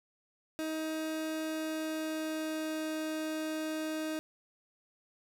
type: tone with pitch glide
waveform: 30% pulse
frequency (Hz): 315.3 to 312.9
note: D#4 to D#4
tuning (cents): +23 to +10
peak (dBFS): -31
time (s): 0.59-4.19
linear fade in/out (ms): 0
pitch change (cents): -13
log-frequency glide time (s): 1.45-2.95
effects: none